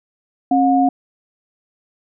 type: tone pair together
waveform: sine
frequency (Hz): 270 / 720.8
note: C#4 / F#5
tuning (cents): -45 / -45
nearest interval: octave + perfect fourth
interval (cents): 1700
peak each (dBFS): -14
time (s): 0.51-0.89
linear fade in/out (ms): 5
effects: none